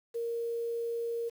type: tone with quantisation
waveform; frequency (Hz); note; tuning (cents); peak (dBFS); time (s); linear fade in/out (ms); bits
sine; 466.2; A#4; 0; -31; 0.14-1.3; 20; 9
effects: none